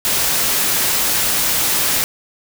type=noise; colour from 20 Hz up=white; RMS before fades=-17 dBFS; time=0.05-2.04 s; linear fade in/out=0 ms; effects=none